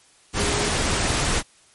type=tone in noise; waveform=sine; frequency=410.7 Hz; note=G#4; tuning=19 cents flat; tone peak=-28 dBFS; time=0.37-0.71 s; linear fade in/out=50 ms; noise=pink; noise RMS=-22 dBFS; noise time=0.33-1.43 s; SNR=-9 dB; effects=white hiss -55 dBFS RMS until 1.74 s + MP3 48 kbps